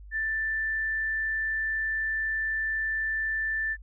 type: tone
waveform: sine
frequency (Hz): 1768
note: A6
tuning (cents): +8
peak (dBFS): -26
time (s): 0.11-3.77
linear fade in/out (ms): 50
effects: added 50 Hz sine -43 dBFS peak until 3.82 s